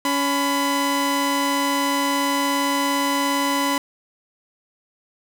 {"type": "tone pair together", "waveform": "sawtooth", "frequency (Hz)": [280.4, 1000], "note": ["C#4", "B5"], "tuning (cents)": [20, 21], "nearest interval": "octave + minor seventh", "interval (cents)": 2201, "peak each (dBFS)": -18, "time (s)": [0.05, 3.78], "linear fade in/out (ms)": 2, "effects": []}